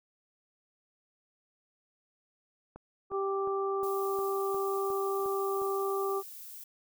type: click train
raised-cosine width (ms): 1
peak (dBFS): -32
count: 9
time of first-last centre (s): 2.76-5.617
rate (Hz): 2.8
type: harmonic tone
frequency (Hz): 391.6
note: G4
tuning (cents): -2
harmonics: 1 / 2 / 3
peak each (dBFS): -30 / -39 / -35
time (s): 3.1-6.23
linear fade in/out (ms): 50
type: noise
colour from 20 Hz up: violet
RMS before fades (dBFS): -46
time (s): 3.83-6.64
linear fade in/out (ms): 5
effects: none